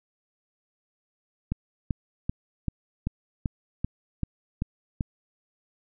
click train, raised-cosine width 5 ms, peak -14 dBFS, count 10, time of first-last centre 1.52-5.008 s, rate 2.58 Hz, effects none

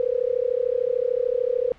sine tone with amplitude modulation, 493.9 Hz, B4, in tune, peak -16 dBFS, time 0-1.72 s, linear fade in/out 0 ms, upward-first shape sine, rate 33.4 Hz, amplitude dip 100%, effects pink hiss -52 dBFS RMS until 1.78 s + low-pass 3000 Hz 12 dB/octave

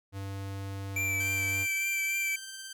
square tone, 98 Hz, G2, in tune, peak -36 dBFS, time 0.12-1.67 s, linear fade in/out 50 ms
square tone with vibrato, 2338 Hz, D7, 8 cents flat, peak -29 dBFS, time 0.96-2.36 s, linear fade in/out 5 ms, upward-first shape triangle, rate 3.5 Hz, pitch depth 22 cents each way
10% pulse tone with tremolo, 1561 Hz, G6, 8 cents flat, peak -31 dBFS, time 1.2-2.73 s, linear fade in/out 5 ms, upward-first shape sine, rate 18 Hz, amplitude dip 25%
effects none

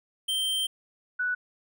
square / sine tone pair in turn, 3136 / 1480 Hz, G7 / F#6, 0 / 0 cents, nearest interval octave + minor second, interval 1300 cents, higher first, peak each -26 / -25 dBFS, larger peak second, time 0.28-0.67 / 1.19-1.35 s, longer first, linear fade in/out 10 ms, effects none

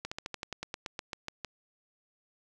slowing click train, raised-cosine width 0.2 ms, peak -19 dBFS, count 14, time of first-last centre 0.05-1.447 s, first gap 65 ms, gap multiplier 1.08, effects none

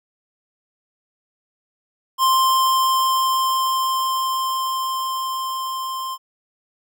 square tone with level ramp, 1049 Hz, C6, 4 cents sharp, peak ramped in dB -14 to -26 dBFS, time 2.18-6.18 s, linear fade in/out 50 ms, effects none

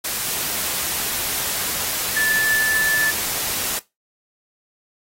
sine tone in noise, 1748 Hz, A6, 12 cents flat, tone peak -17 dBFS, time 2.16-3.11 s, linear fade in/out 10 ms, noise white, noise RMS -24 dBFS, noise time 0.04-3.79 s, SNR +4 dB, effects noise-tail reverb RT60 0.2 s tail -18 dB re dry + AAC 48 kbps

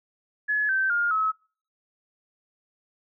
sine tone with pitch steps, 1701 / 1550.8 / 1413.9 / 1289.1 Hz, G#6 / G6 / F6 / E6, +41 / -19 / +21 / -39 cents, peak -21 dBFS, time 0.48-1.32 s, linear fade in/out 20 ms, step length 210 ms, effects noise-tail reverb RT60 0.5 s tail -26 dB re dry

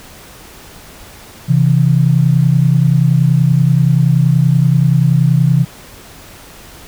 sine tone pair together, 133.2 / 163.7 Hz, C3 / E3, +31 / -12 cents, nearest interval major third, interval 357 cents, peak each -10 / -11 dBFS, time 1.48-5.65 s, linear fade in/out 20 ms, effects pink hiss -37 dBFS RMS until 6.87 s

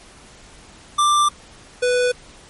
square tone pair in turn, 1181 / 494.4 Hz, D6 / B4, +9 / +2 cents, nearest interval octave + minor third, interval 1507 cents, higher first, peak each -14 / -16 dBFS, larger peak first, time 0.98-1.29 / 1.82-2.12 s, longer first, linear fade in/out 10 ms, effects pink hiss -45 dBFS RMS until 2.49 s + MP3 48 kbps

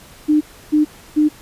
sine tone bursts, 302.5 Hz, D#4, 49 cents flat, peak -10 dBFS, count 3, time 0.28-1.29 s, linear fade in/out 20 ms, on 130 ms, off 310 ms, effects pink hiss -43 dBFS RMS until 1.41 s + resampled to 32000 Hz

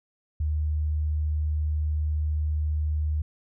sine tone, 76.2 Hz, D#2, 36 cents flat, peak -23 dBFS, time 0.4-3.22 s, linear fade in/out 5 ms, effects none

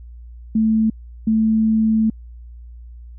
sine tone pair in turn, 220.2 / 220.2 Hz, A3 / A3, +2 / +2 cents, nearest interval unison, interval 0 cents, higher neither, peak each -13 dBFS, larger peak neither, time 0.55-0.9 / 1.27-2.1 s, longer second, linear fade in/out 5 ms, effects added 59 Hz sine -35 dBFS peak until 3.18 s

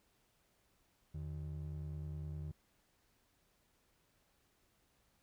triangle ring-modulated tone, 116.54 Hz, A#2, in tune, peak -36 dBFS, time 1.14-2.52 s, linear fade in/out 10 ms, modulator 34.9 Hz, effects pink hiss -75 dBFS RMS until 5.22 s

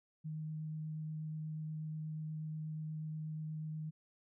sine tone with vibrato, 155.56 Hz, D#3, in tune, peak -39 dBFS, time 0.24-3.91 s, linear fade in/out 20 ms, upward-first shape triangle, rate 8.3 Hz, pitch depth 10 cents each way, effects none

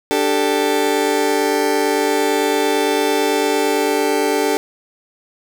30% pulse chord, D suspended fourth, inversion none, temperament just, 293.7 / 391.6 / 440.5 Hz, D4 / G4 / A4, 0 / -2 / +2 cents, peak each -18 / -17 / -16 dBFS, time 0.11-4.57 s, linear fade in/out 0 ms, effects none

